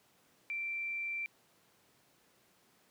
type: tone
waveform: sine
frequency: 2349 Hz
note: D7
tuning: in tune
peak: -35 dBFS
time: 0.5-1.26 s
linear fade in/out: 0 ms
effects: pink hiss -68 dBFS RMS until 2.9 s + high-pass 150 Hz 12 dB/octave

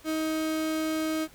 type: tone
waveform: 35% pulse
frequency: 315.2 Hz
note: D#4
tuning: 23 cents sharp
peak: -25 dBFS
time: 0.04-1.28 s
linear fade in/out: 50 ms
effects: pink hiss -54 dBFS RMS until 1.34 s

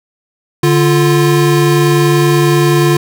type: tone pair together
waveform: square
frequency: 146.1 / 347.9 Hz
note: D3 / F4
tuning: -9 / -7 cents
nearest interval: octave + minor third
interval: 1502 cents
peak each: -11 dBFS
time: 0.63-2.97 s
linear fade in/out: 5 ms
effects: none

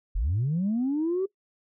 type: linear sweep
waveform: sine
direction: up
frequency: 36 to 392 Hz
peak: -22 dBFS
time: 0.15-1.26 s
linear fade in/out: 10 ms
effects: noise-tail reverb RT60 0.1 s tail -19 dB re dry + tanh soft clip ceiling -20 dBFS

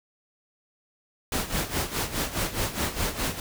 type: noise with tremolo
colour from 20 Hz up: pink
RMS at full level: -26 dBFS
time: 1.32-3.4 s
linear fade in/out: 2 ms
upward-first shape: sine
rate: 4.8 Hz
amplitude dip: 75%
effects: none

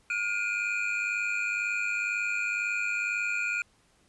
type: tone cluster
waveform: triangle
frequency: 1427 / 2384 / 2486 Hz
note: F6 / D7 / D#7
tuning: +37 / +25 / -2 cents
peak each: -31 / -30 / -30 dBFS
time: 0.1-3.62 s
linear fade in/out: 2 ms
effects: pink hiss -65 dBFS RMS until 4.08 s + resampled to 24000 Hz

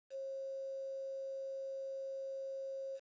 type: tone with quantisation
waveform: sine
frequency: 539 Hz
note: C#5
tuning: 49 cents flat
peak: -40 dBFS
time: 0.1-3 s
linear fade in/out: 50 ms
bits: 10
effects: resampled to 16000 Hz

